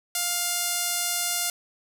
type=tone with band-pass filter; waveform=sawtooth; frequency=703 Hz; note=F5; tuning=11 cents sharp; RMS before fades=-27 dBFS; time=0.15-1.5 s; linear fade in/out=2 ms; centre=10000 Hz; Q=0.88; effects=none